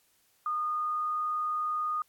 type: tone with pitch glide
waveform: sine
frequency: 1224 to 1231.1 Hz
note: D#6 to D#6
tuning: -29 to -19 cents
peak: -28 dBFS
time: 0.46-2.02 s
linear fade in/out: 2 ms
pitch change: +10 cents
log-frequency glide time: 0.58-1.19 s
effects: white hiss -68 dBFS RMS until 2.08 s + AAC 64 kbps